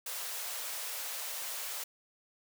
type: high-pass noise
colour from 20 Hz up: white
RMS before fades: -39 dBFS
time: 0.06-1.84 s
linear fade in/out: 5 ms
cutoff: 460 Hz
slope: 48 dB/octave
effects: none